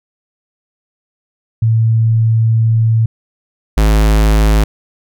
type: tone pair in turn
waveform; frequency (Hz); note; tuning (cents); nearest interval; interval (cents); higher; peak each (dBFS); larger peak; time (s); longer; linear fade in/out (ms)
sine / square; 112.7 / 53.19; A2 / G#1; +42 / +42; octave + minor second; 1300; first; -8; neither; 1.62-3.06 / 3.77-4.64; first; 5
effects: none